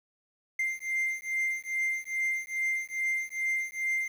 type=beating tone pair; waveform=triangle; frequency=2093 / 2095.4 Hz; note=C7 / C7; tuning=0 / +2 cents; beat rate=2.4 Hz; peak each=-30 dBFS; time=0.59-4.08 s; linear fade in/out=5 ms; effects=9-bit